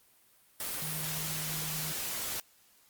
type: tone in noise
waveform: sine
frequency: 155.56 Hz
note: D#3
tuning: in tune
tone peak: -40 dBFS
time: 0.82-1.92 s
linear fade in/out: 2 ms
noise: white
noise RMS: -36 dBFS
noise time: 0.6-2.4 s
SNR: -7 dB
effects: white hiss -64 dBFS RMS until 2.89 s + Opus 32 kbps